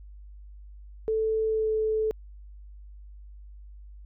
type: tone with pitch glide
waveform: sine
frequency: 440 to 436 Hz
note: A4 to A4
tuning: 0 to -16 cents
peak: -23 dBFS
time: 1.08-2.11 s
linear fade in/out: 0 ms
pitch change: -16 cents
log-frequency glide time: 1.47-1.7 s
effects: added 50 Hz sine -43 dBFS peak until 4.05 s